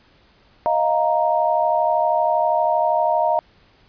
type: chord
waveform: sine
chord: Eb suspended second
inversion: none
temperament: equal with one note detuned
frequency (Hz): 625.9 / 698.5 / 932.3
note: Eb5 / F5 / Bb5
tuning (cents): +10 / 0 / 0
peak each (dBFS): -20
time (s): 0.66-3.39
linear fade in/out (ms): 0
effects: pink hiss -55 dBFS RMS until 3.88 s + resampled to 11025 Hz